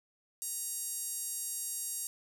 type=tone with high-pass filter; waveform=5% pulse; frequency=940 Hz; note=A#5; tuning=14 cents sharp; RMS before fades=-38 dBFS; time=0.42-2.07 s; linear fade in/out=0 ms; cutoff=8100 Hz; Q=1.5; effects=none